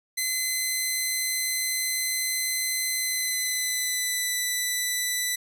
10% pulse tone with pitch glide, 2042 to 1985 Hz, C7 to B6, -43 to +8 cents, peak -16 dBFS, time 0.17-5.36 s, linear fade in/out 10 ms, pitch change -49 cents, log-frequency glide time 2.95-4.38 s, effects none

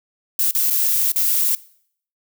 violet noise with dropouts, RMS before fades -18 dBFS, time 0.39-1.55 s, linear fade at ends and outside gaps 2 ms, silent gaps 0.511-0.549 / 0.701-0.706 / 1.119-1.159 s, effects noise-tail reverb RT60 0.6 s tail -20 dB re dry

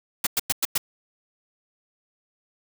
white noise bursts, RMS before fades -22 dBFS, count 5, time 0.24-0.78 s, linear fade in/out 5 ms, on 28 ms, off 100 ms, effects none

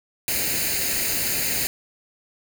white noise with comb filter, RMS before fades -24 dBFS, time 0.28-1.67 s, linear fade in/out 0 ms, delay 0.44 ms, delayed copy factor +0.7, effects none

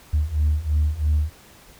sine beating tone pair, 73.8 / 76.8 Hz, D2 / D#2, +9 / -22 cents, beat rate 3 Hz, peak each -21 / -19 dBFS, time 0.13-1.3 s, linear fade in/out 10 ms, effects tanh soft clip ceiling -13 dBFS + pink hiss -49 dBFS RMS until 1.79 s

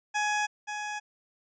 20% pulse tone with echo, 838 Hz, G#5, 15 cents sharp, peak -21 dBFS, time 0.14-0.47 s, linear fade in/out 20 ms, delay 530 ms, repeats 1, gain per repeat -7 dB, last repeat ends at 1 s, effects resampled to 16000 Hz

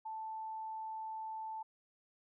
sine tone, 880 Hz, A5, in tune, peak -40 dBFS, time 0.05-1.63 s, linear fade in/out 10 ms, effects none

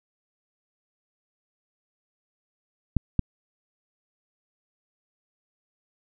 clicks, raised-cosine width 5 ms, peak -8 dBFS, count 2, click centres 2.967 / 3.193 s, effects none

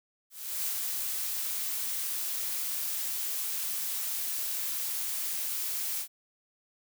blue noise with ADSR envelope, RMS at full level -31 dBFS, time 0.3-6.08 s, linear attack 360 ms, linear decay 64 ms, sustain -2 dB, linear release 81 ms, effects none

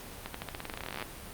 accelerating click train, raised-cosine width 0.3 ms, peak -20 dBFS, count 24, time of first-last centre 0.26-1.026 s, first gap 84 ms, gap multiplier 0.9, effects pink hiss -45 dBFS RMS until 1.33 s + Opus 48 kbps

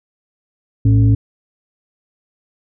sine tone with frequency modulation, 110 Hz, A2, in tune, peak -8 dBFS, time 0.85-1.15 s, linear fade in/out 5 ms, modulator 168 Hz, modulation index 0.61, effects none

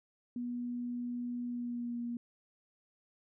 sine tone with pitch glide, 242.9 to 238 Hz, B3 to A#3, -29 to +36 cents, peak -35 dBFS, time 0.36-2.17 s, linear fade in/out 2 ms, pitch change -35 cents, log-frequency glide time 1.46-1.99 s, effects none

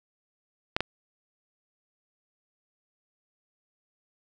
clicks, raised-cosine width 0.3 ms, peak -8 / -10 dBFS, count 2, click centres 0.765 / 0.806 s, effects none

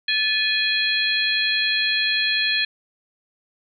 harmonic tone with a mistuned harmonic, 829 Hz, G#5, 3 cents flat, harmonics 2 / 3 / 4 / 5, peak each -24 / -24 / -24 / -24 dBFS, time 0.08-2.65 s, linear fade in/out 5 ms, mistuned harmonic 2, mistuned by +84 cents, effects none

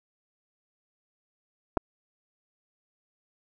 clicks, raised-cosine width 1 ms, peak -11 dBFS, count 2, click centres 1.771 / 1.774 s, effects none

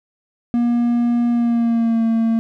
triangle tone with pitch glide, 238.2 to 226.8 Hz, A#3 to A#3, +38 to -47 cents, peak -12 dBFS, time 0.54-2.39 s, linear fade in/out 0 ms, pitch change -85 cents, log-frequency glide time 1.3-2.04 s, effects none

